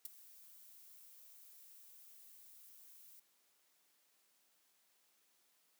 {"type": "noise with ADSR envelope", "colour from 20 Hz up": "violet", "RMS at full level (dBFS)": -42, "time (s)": [0.05, 3.2], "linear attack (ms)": 4, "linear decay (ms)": 14, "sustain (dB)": -18, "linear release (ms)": 7, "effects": ["white hiss -75 dBFS RMS until 5.79 s", "high-pass 200 Hz 12 dB/octave"]}